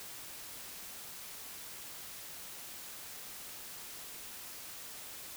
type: silence
effects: white hiss -47 dBFS RMS until 5.36 s